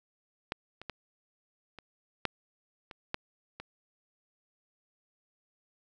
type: clicks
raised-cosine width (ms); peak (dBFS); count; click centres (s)
0.3; -16 / -28 / -21 / -30 / -12 / -28 / -15 / -25; 8; 0.521 / 0.816 / 0.897 / 1.787 / 2.253 / 2.912 / 3.144 / 3.6
effects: none